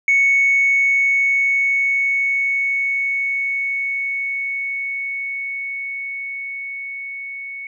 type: tone with level ramp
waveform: sine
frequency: 2217 Hz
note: C#7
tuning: in tune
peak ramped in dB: -10 to -28 dBFS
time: 0.08-7.67 s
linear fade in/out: 2 ms
effects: tanh soft clip ceiling -8 dBFS